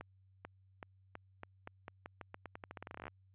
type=accelerating click train; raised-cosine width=0.5 ms; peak=-30 dBFS; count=26; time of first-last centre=0.01-3.08 s; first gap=440 ms; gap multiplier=0.86; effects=added 95 Hz sine -64 dBFS peak until 3.34 s + resampled to 8000 Hz